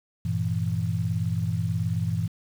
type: chord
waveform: sine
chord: E diminished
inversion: first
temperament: equal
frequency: 98 / 116.54 / 164.81 Hz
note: G2 / Bb2 / E3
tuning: 0 / 0 / 0 cents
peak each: -28 dBFS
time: 0.25-2.28 s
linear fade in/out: 5 ms
effects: 8-bit